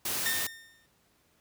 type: noise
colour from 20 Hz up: white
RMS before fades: -32 dBFS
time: 0.05-0.47 s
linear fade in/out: 5 ms
type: tone with exponential decay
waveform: sawtooth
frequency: 1821 Hz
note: A#6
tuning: 41 cents flat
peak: -23 dBFS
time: 0.26-0.86 s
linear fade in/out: 0 ms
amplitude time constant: 130 ms
effects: pink hiss -68 dBFS RMS until 1.4 s + high-pass 60 Hz 12 dB/octave